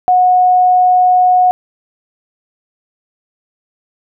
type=tone; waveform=sine; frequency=730 Hz; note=F#5; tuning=24 cents flat; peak=-6 dBFS; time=0.08-1.51 s; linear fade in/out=0 ms; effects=none